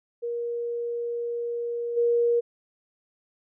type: tone with level steps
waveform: sine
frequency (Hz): 473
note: A#4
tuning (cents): +25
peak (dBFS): -27 / -19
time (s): 0.22-2.41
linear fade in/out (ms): 20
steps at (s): 1.96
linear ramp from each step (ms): 20
effects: none